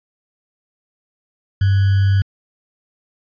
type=tone with sample-and-hold; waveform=sine; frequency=98 Hz; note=G2; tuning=in tune; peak=-11 dBFS; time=1.61-2.22 s; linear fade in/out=5 ms; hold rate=1575 Hz; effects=resampled to 11025 Hz